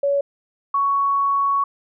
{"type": "tone pair in turn", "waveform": "sine", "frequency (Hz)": [563, 1115], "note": ["C#5", "C#6"], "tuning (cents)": [27, 10], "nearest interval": "octave", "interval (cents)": 1183, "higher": "second", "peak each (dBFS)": -16, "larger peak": "neither", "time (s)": [[0.03, 0.21], [0.74, 1.64]], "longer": "second", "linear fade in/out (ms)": 5, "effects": []}